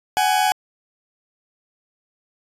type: tone pair together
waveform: 40% pulse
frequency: 751.2 / 832 Hz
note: F#5 / G#5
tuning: +26 / +3 cents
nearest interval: major second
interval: 177 cents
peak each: -18 dBFS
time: 0.17-0.52 s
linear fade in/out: 0 ms
effects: resampled to 32000 Hz